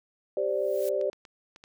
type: chord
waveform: sine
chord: G suspended fourth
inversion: none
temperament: equal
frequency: 392 / 523.3 / 587.3 Hz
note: G4 / C5 / D5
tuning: 0 / 0 / 0 cents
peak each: -30 / -30 / -28 dBFS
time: 0.37-1.1 s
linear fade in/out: 2 ms
type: noise with exponential growth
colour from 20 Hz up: blue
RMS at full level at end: -39 dBFS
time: 0.45-0.89 s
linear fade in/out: 0 ms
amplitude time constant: 95 ms
type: clicks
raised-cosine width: 0.2 ms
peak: -31 dBFS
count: 5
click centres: 1.013 / 1.131 / 1.252 / 1.561 / 1.639 s
effects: none